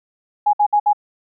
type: tone bursts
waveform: sine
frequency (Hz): 831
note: G#5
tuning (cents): +1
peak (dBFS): -11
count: 4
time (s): 0.46-0.932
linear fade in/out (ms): 10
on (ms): 73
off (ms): 60
effects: none